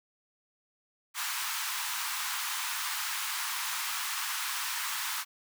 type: high-pass noise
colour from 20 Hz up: pink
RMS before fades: -34 dBFS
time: 1.14-5.25 s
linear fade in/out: 50 ms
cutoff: 920 Hz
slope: 48 dB/octave
effects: none